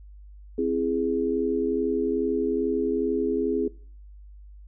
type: chord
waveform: sine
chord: C augmented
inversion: none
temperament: equal with one note detuned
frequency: 261.6 / 332.9 / 415.3 Hz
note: C4 / E4 / G#4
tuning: 0 / +17 / 0 cents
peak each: -27 / -28 / -25 dBFS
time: 0.58-3.68 s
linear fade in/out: 5 ms
effects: noise-tail reverb RT60 0.5 s tail -23 dB re dry + added 50 Hz sine -43 dBFS peak until 4.67 s